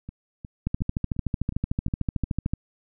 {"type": "two click trains", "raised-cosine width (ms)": 5, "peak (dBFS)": [-12, -24], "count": [26, 7], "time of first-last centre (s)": [[0.67, 2.536], [0.09, 2.241]], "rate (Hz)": [13.4, 2.79], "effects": []}